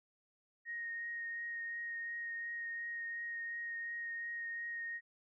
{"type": "tone with vibrato", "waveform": "sine", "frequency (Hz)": 1864.7, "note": "A#6", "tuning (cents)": 0, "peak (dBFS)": -39, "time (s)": [0.65, 5.01], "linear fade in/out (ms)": 50, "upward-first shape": "triangle", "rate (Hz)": 2.8, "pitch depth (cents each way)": 13, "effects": []}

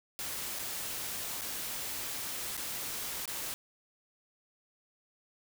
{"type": "noise with dropouts", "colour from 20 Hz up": "white", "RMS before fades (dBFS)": -38, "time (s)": [0.19, 3.54], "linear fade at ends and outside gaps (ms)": 0, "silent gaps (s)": [[0.588, 0.593], [1.411, 1.417], [2.568, 2.576], [3.256, 3.277]], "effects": []}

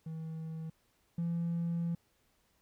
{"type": "tone pair in turn", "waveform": "triangle", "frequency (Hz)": [160.6, 169.41], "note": ["E3", "E3"], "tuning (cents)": [-45, 48], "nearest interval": "minor second", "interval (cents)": 93, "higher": "second", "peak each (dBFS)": [-36, -28], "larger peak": "second", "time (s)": [[0.06, 0.7], [1.18, 1.95]], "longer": "second", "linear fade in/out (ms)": 5, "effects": ["tanh soft clip ceiling -27 dBFS", "pink hiss -73 dBFS RMS until 2.61 s"]}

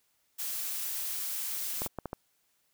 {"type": "noise", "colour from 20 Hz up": "blue", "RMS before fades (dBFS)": -35, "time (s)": [0.38, 1.88], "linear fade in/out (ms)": 20}
{"type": "clicks", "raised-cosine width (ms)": 1, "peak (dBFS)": -21, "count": 5, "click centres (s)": [1.819, 1.863, 1.987, 2.057, 2.131]}
{"effects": ["white hiss -73 dBFS RMS until 2.73 s"]}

